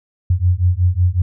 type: beating tone pair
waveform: sine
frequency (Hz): 87.31 / 92.71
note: F2 / F#2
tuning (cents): 0 / +4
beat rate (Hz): 5.4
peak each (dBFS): -15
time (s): 0.3-1.22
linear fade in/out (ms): 5
effects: none